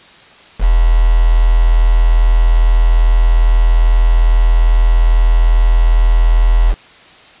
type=tone with quantisation; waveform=sine; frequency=41.2 Hz; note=E1; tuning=in tune; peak=-6 dBFS; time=0.59-6.75 s; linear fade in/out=50 ms; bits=4; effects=white hiss -41 dBFS RMS until 7.4 s + resampled to 8000 Hz